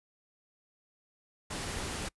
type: noise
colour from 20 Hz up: pink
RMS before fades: -37 dBFS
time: 1.5-2.09 s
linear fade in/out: 10 ms
effects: noise-tail reverb RT60 0.1 s tail -26 dB re dry + resampled to 24000 Hz